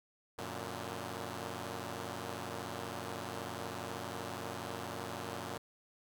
5% pulse chord, Gb augmented, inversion none, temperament equal, 92.5 / 116.54 / 146.83 Hz, Gb2 / Bb2 / D3, 0 / 0 / 0 cents, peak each -32 / -32 / -36 dBFS, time 0.38-5.58 s, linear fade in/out 5 ms, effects none

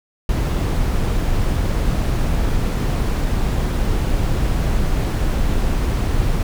brown noise, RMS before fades -18 dBFS, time 0.29-6.43 s, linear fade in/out 2 ms, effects none

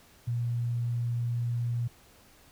sine tone, 119.2 Hz, A#2, 39 cents sharp, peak -27 dBFS, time 0.27-1.88 s, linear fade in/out 10 ms, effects pink hiss -58 dBFS RMS until 2.51 s

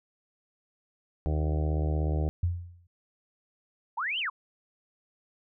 harmonic tone, 76.6 Hz, D#2, 27 cents flat, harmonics 1 / 2 / 4 / 5 / 6 / 7 / 8 / 9 / 10, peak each -26 / -32 / -38 / -40 / -42 / -43 / -44 / -45 / -46 dBFS, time 1.26-2.29 s, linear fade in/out 0 ms
sine tone with exponential decay, 87.31 Hz, F2, in tune, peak -21 dBFS, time 2.43-2.87 s, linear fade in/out 5 ms, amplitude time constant 94 ms
sine linear two-way sweep, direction up then down, 790 to 3183 to 933 Hz, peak -28 dBFS, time 3.97-4.3 s, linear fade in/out 10 ms, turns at 4.19 s
effects none

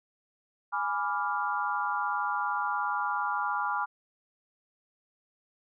sine chord, G# diminished seventh, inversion none, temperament equal, 830.6 / 987.8 / 1174.7 / 1396.9 Hz, G#5 / B5 / D6 / F6, 0 / 0 / 0 / 0 cents, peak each -33 dBFS, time 0.72-3.86 s, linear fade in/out 20 ms, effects none

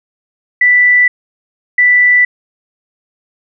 sine tone pair in turn, 1975.5 / 1975.5 Hz, B6 / B6, 0 / 0 cents, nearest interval unison, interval 0 cents, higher neither, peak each -5 dBFS, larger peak neither, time 0.61-1.08 / 1.78-2.25 s, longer neither, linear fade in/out 5 ms, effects none

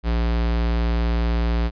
square tone, 57.8 Hz, A#1, 14 cents flat, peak -19 dBFS, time 0.03-1.71 s, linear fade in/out 50 ms, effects resampled to 11025 Hz

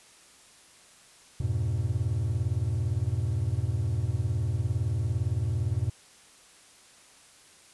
triangle chord, F diminished, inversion none, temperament equal with one note detuned, 86.01 / 103.83 / 123.47 Hz, F2 / Ab2 / Cb3, -26 / 0 / 0 cents, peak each -29 / -27 / -28 dBFS, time 1.4-5.9 s, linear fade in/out 5 ms, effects white hiss -55 dBFS RMS until 7.73 s + resampled to 24000 Hz

